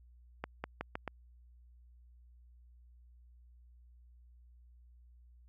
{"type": "accelerating click train", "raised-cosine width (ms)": 0.5, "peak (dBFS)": -22, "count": 5, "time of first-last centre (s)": [0.44, 1.077], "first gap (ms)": 200, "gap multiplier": 0.85, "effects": ["added 60 Hz sine -57 dBFS peak until 5.48 s"]}